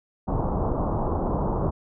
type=low-pass noise; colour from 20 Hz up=pink; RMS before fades=-25 dBFS; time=0.27-1.71 s; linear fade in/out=20 ms; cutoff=1100 Hz; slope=48 dB/octave; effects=none